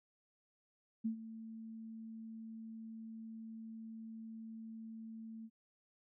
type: tone with ADSR envelope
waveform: sine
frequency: 223.5 Hz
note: A3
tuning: 27 cents sharp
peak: -32 dBFS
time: 1.04-5.5 s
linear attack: 17 ms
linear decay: 100 ms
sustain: -14 dB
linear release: 51 ms
effects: none